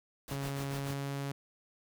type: noise with tremolo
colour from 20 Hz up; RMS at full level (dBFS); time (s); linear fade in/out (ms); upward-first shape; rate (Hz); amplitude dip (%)
pink; -43; 0.28-0.94; 0; sine; 6.9; 90
type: tone with pitch glide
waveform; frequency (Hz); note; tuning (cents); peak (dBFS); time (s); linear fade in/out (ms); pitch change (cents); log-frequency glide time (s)
sawtooth; 138.59 to 139.47; C#3 to C#3; 0 to +11; -31; 0.31-1.32; 5; +11; 0.65-1.11
effects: none